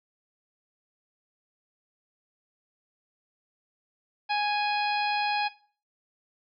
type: harmonic tone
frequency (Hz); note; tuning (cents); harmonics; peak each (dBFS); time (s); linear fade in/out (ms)
830.6; G#5; 0; 1 / 2 / 3 / 4 / 5 / 6; -26 / -34 / -32 / -38 / -36 / -39; 4.29-5.49; 20
effects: noise-tail reverb RT60 0.4 s tail -17 dB re dry